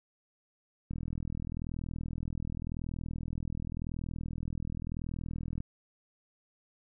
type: click train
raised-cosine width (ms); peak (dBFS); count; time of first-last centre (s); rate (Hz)
5; -25; 193; 0.91-5.604; 40.9
effects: none